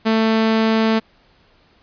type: tone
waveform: sawtooth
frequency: 222 Hz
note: A3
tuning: 16 cents sharp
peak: -10 dBFS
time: 0.05-1 s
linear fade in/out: 20 ms
effects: pink hiss -55 dBFS RMS until 1.82 s + resampled to 11025 Hz